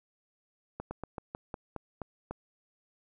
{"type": "slowing click train", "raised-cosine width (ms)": 1, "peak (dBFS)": -23, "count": 9, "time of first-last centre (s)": [0.8, 2.31], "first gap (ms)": 110, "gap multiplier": 1.15, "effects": []}